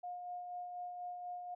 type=tone with tremolo; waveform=sine; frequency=714 Hz; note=F5; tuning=38 cents sharp; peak=-40 dBFS; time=0.03-1.55 s; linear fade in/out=10 ms; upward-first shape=sine; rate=4.1 Hz; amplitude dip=35%; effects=none